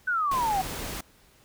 sine exponential sweep, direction down, 1528 to 737 Hz, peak -23 dBFS, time 0.07-0.62 s, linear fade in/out 10 ms
pink noise, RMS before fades -35 dBFS, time 0.31-1.01 s, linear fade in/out 5 ms
effects pink hiss -59 dBFS RMS until 1.44 s

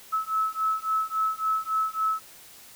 sine beating tone pair, 1297 / 1300.6 Hz, E6 / E6, -28 / -24 cents, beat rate 3.6 Hz, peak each -27 dBFS, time 0.12-2.2 s, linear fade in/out 20 ms, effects white hiss -49 dBFS RMS until 2.75 s

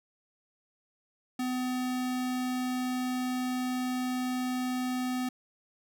square tone, 252.7 Hz, B3, 40 cents sharp, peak -30 dBFS, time 1.39-5.29 s, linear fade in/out 5 ms, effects none

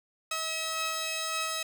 10% pulse tone pair together, 642 / 1285.8 Hz, E5 / E6, -46 / -43 cents, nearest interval octave, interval 1203 cents, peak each -27 / -24 dBFS, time 0.31-1.63 s, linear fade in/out 5 ms, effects none

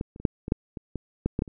clicks, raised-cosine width 3 ms, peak -16 / -30 / -29 / -6 / -20 / -8 / -22 / -18 / -11 / -13 / -12 / -29 dBFS, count 12, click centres 0.011 / 0.161 / 0.2 / 0.252 / 0.481 / 0.521 / 0.772 / 0.957 / 1.26 / 1.391 / 1.421 / 1.478 s, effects none

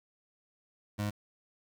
25% pulse tone, 103.83 Hz, G#2, in tune, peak -27 dBFS, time 0.98-1.11 s, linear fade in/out 20 ms, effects 9-bit

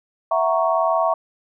sine chord, F# dominant seventh, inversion third, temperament equal, 659.3 / 740 / 932.3 / 1108.7 Hz, E5 / F#5 / A#5 / C#6, 0 / 0 / 0 / 0 cents, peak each -19 / -24 / -24 / -22 dBFS, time 0.31-1.14 s, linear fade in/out 5 ms, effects none

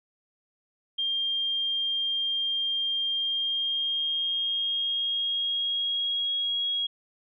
sine tone with pitch glide, 3200 to 3301 Hz, G7 to G#7, +35 to -11 cents, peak -25 dBFS, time 0.98-6.87 s, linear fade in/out 10 ms, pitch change +54 cents, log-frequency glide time 3.1-6.36 s, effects none

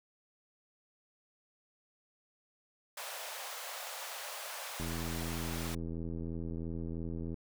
pink high-pass noise, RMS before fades -43 dBFS, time 2.97-5.75 s, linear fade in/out 5 ms, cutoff 530 Hz, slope 48 dB/octave
click train, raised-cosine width 3 ms, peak -28 dBFS, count 212, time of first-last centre 4.8-7.342 s, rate 83 Hz
effects none

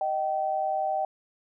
sine tone pair together, 621 / 771.6 Hz, D#5 / G5, -3 / -28 cents, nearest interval major third, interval 375 cents, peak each -30 / -26 dBFS, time 0.01-1.05 s, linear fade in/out 2 ms, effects none

